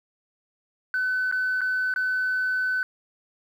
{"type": "tone with dropouts", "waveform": "sine", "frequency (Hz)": 1510, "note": "F#6", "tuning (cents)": 35, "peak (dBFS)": -21, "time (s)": [0.94, 2.83], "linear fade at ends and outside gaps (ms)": 1, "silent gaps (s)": [[1.314, 1.324], [1.608, 1.615], [1.939, 1.961]], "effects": ["tanh soft clip ceiling -19 dBFS", "9-bit"]}